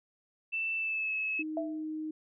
sine tone with pitch glide, 2660 to 2587 Hz, E7 to E7, +15 to -33 cents, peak -30 dBFS, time 0.52-1.43 s, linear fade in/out 20 ms, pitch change -48 cents, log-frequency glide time 0.75-1.13 s
sine tone, 311.1 Hz, D#4, in tune, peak -34 dBFS, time 1.39-2.11 s, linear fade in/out 5 ms
sine tone with exponential decay, 661 Hz, E5, 5 cents sharp, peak -28 dBFS, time 1.57-1.84 s, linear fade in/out 2 ms, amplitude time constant 58 ms
effects none

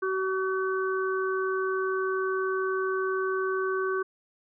harmonic tone, 379.4 Hz, F#4, 43 cents sharp, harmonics 1 / 3 / 4, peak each -27 / -32 / -33 dBFS, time 0.02-4.03 s, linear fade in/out 10 ms, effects none

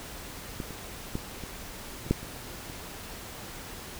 clicks, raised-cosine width 3 ms, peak -20 / -26 / -17 / -26 / -26 / -9 / -27 / -27 dBFS, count 8, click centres 0.602 / 0.707 / 1.154 / 1.437 / 2.065 / 2.11 / 2.23 / 2.699 s, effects pink hiss -42 dBFS RMS until 3.99 s

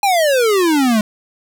square exponential sweep, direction down, 830.6 to 206.9 Hz, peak -12 dBFS, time 0.03-1.01 s, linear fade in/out 2 ms, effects none

